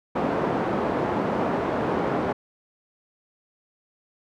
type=band-pass noise; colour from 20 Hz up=pink; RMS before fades=-25 dBFS; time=0.15-2.33 s; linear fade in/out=10 ms; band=220 to 940 Hz; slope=12 dB/octave; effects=none